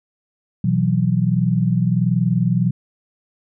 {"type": "chord", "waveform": "sine", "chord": "B suspended fourth", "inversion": "none", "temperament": "equal", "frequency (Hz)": [123.47, 164.81, 185], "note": ["B2", "E3", "F#3"], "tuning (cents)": [0, 0, 0], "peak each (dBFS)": -19, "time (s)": [0.64, 2.71], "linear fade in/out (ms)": 5, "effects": []}